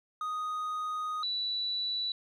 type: tone pair in turn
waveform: triangle / sine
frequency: 1244.5 / 3951 Hz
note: D#6 / B7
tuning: 0 / 0 cents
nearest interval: octave + minor sixth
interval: 2000 cents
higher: second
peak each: -30 / -30 dBFS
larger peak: neither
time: 0.21-1.23 / 1.23-2.12 s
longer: first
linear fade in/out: 2 ms
effects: none